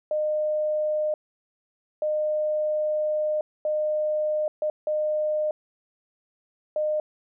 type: tone bursts at uneven times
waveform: sine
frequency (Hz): 610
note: D#5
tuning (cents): -34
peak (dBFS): -22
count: 6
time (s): 0.11-1.14 / 2.02-3.41 / 3.65-4.48 / 4.62-4.7 / 4.87-5.51 / 6.76-7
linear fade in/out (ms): 2
effects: none